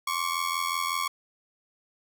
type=ring-modulated tone; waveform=sawtooth; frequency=1108.7 Hz; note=C#6; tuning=in tune; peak=-20 dBFS; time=0.07-1.08 s; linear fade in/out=5 ms; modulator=42.7 Hz; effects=none